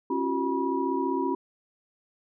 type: tone cluster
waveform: sine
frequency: 272.3 / 343.4 / 378.7 / 969 Hz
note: C#4 / F4 / F#4 / B5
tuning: -31 / -29 / +40 / -33 cents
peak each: -29 / -31 / -30 / -30 dBFS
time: 0.1-1.35 s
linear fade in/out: 5 ms
effects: none